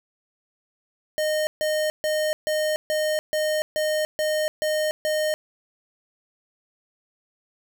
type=tone bursts; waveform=square; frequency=615 Hz; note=D#5; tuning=20 cents flat; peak=-22 dBFS; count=10; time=1.18-5.34 s; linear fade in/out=0 ms; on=290 ms; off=140 ms; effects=none